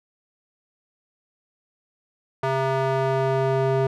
square tone with band-pass filter sweep, 133.6 Hz, C3, 36 cents sharp, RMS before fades -22 dBFS, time 2.43-3.87 s, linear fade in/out 5 ms, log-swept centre 870 to 490 Hz, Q 1.1, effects none

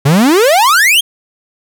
45% pulse exponential sweep, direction up, 130.81 to 3322 Hz, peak -6 dBFS, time 0.05-1.01 s, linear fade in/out 10 ms, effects none

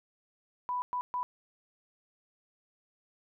sine tone bursts at uneven times, 990 Hz, B5, 4 cents sharp, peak -30 dBFS, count 3, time 0.69-0.82 / 0.93-1.01 / 1.14-1.23 s, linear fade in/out 0 ms, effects none

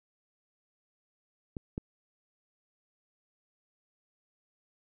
clicks, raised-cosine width 3 ms, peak -24 / -21 dBFS, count 2, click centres 1.568 / 1.779 s, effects none

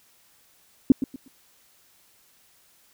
sine tone with echo, 265.2 Hz, C4, 23 cents sharp, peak -9 dBFS, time 0.9-0.92 s, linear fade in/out 2 ms, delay 120 ms, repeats 3, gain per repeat -12 dB, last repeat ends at 1.28 s, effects white hiss -60 dBFS RMS until 2.93 s

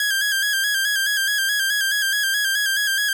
sawtooth tone with vibrato, 1625 Hz, G#6, 38 cents flat, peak -15 dBFS, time 0-3.13 s, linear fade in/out 2 ms, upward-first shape square, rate 4.7 Hz, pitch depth 46 cents each way, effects none

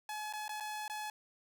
sawtooth tone with dropouts, 850 Hz, G#5, 40 cents sharp, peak -35 dBFS, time 0.09-1.1 s, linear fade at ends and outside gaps 2 ms, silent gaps 0.327-0.335 / 0.481-0.492 / 0.601-0.606 / 0.88-0.898 s, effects none

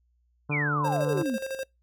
harmonic tone, 146.83 Hz, D3, in tune, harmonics 1 / 2 / 3 / 4 / 5 / 6 / 7 / 8 / 9 / 10, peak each -28 / -34 / -37 / -42 / -44 / -43 / -41 / -48 / -45 / -50 dBFS, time 0.49-1.23 s, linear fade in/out 10 ms
sine exponential sweep, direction down, 2518 to 209 Hz, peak -26 dBFS, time 0.51-1.38 s, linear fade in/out 20 ms
square tone with tremolo, 533 Hz, C5, 32 cents sharp, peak -30 dBFS, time 0.84-1.64 s, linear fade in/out 10 ms, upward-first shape square, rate 12 Hz, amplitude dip 60%
effects noise-tail reverb RT60 0.2 s tail -26 dB re dry + added 60 Hz sine -65 dBFS peak until 1.82 s

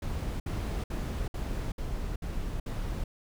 brown noise bursts, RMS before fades -33 dBFS, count 7, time 0.02-3.04 s, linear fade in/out 5 ms, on 380 ms, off 60 ms, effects none

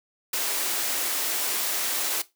white high-pass noise, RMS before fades -27 dBFS, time 0.33-2.22 s, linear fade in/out 5 ms, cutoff 280 Hz, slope 24 dB/octave, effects noise-tail reverb RT60 0.2 s tail -17 dB re dry

